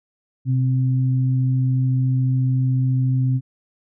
sine tone pair together, 128.3 / 262.3 Hz, C3 / C4, -34 / +4 cents, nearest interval octave, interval 1238 cents, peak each -16 / -27 dBFS, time 0.45-3.41 s, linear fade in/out 50 ms, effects none

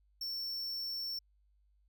square tone, 5430 Hz, F8, 50 cents flat, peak -37 dBFS, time 0.21-1.19 s, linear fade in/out 5 ms, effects added 50 Hz sine -67 dBFS peak until 1.88 s

